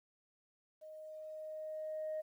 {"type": "tone with level ramp", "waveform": "sine", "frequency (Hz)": 622.3, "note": "D#5", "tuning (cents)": 0, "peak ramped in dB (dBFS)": [-49, -35], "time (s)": [0.81, 2.22], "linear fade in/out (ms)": 20, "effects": ["tanh soft clip ceiling -34 dBFS", "12-bit"]}